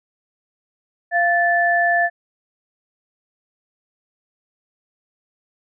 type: tone pair together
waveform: sine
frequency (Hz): 691.7 / 1752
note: F5 / A6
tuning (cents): -17 / -8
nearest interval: octave + major third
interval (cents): 1609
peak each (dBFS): -17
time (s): 1.11-2.1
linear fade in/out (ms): 50
effects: none